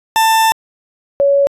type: tone pair in turn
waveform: 40% pulse / sine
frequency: 890 / 560.7 Hz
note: A5 / C#5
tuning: +20 / +20 cents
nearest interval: minor sixth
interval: 800 cents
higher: first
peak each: -8 dBFS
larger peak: neither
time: 0.16-0.52 / 1.2-1.47 s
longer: first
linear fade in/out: 0 ms
effects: resampled to 32000 Hz